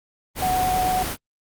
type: noise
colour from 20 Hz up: pink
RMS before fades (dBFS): -27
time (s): 0.35-1.17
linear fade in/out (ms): 50
type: tone with vibrato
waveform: sine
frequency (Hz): 740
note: F#5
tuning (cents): 0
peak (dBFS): -19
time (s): 0.42-1.03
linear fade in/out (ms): 5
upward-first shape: sine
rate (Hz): 9.2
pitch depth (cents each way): 10
effects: Opus 24 kbps